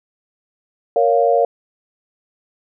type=chord; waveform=sine; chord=Bb minor; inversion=none; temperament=just; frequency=466.2 / 559.4 / 699.2 Hz; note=Bb4 / Db5 / F5; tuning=0 / +16 / +2 cents; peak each=-16 dBFS; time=0.96-1.45 s; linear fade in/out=2 ms; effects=none